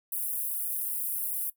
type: high-pass noise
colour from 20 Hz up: pink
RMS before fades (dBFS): -32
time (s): 0.12-1.5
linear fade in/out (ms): 5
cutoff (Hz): 10000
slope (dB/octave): 48
effects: noise-tail reverb RT60 0.1 s tail -18 dB re dry